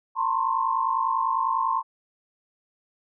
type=tone cluster; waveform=sine; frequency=907 / 1029 / 1079 Hz; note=A#5 / C6 / C#6; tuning=-48 / -29 / -47 cents; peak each=-26 dBFS; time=0.15-1.83 s; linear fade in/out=50 ms; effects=none